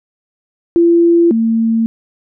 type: tone pair in turn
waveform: sine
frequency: 340 / 226.3 Hz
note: F4 / A3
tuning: -46 / +49 cents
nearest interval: perfect fifth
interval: 705 cents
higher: first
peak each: -6 / -10 dBFS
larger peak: first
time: 0.76-1.31 / 1.31-1.86 s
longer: neither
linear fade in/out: 0 ms
effects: none